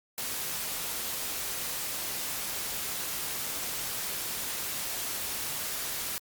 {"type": "noise", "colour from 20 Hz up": "white", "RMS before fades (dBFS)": -34, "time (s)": [0.18, 6.18], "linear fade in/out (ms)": 0, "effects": ["Opus 48 kbps"]}